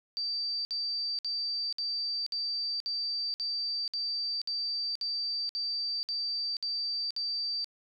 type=tone bursts; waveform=sine; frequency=4652 Hz; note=D8; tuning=17 cents flat; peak=-30 dBFS; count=14; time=0.17-7.644 s; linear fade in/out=0 ms; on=480 ms; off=58 ms; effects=none